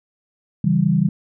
sine chord, C# diminished, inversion none, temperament equal, 138.59 / 164.81 / 196 Hz, C#3 / E3 / G3, 0 / 0 / 0 cents, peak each -21 / -17 / -18 dBFS, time 0.64-1.09 s, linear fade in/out 5 ms, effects none

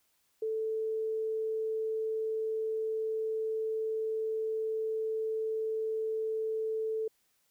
sine tone, 440.3 Hz, A4, 1 cent sharp, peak -30 dBFS, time 0.42-7.08 s, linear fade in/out 5 ms, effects white hiss -73 dBFS RMS until 7.5 s

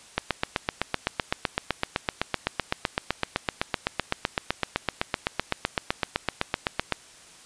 click train, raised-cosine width 0.3 ms, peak -6 dBFS, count 54, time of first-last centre 0.18-6.923 s, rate 7.86 Hz, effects white hiss -50 dBFS RMS until 7.45 s + resampled to 22050 Hz

